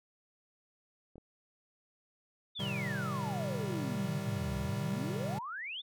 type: clicks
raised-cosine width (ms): 2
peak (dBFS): -38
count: 2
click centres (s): 1.157 / 1.181
type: exponential two-way sweep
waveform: sine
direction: down then up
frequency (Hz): 3651 to 64.3 to 3651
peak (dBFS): -38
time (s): 2.55-5.82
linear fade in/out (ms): 20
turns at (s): 4.58
type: chord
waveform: square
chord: A half-diminished seventh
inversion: none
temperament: equal with one note detuned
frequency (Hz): 108.99 / 130.81 / 155.56 / 196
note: A2 / C3 / Eb3 / G3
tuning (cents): -16 / 0 / 0 / 0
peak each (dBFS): -44 / -40 / -42 / -39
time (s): 2.59-5.39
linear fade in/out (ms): 10
effects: none